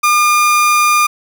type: tone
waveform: 30% pulse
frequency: 1208 Hz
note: D6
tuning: 48 cents sharp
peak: -6 dBFS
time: 0.03-1.07 s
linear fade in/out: 10 ms
effects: none